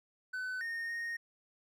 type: tone with pitch steps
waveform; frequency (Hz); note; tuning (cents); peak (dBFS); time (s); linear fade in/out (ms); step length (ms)
triangle; 1509 / 1842 / 1857; F#6 / A#6 / A#6; +34 / -21 / -7; -34; 0.33-1.17; 10; 280
effects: none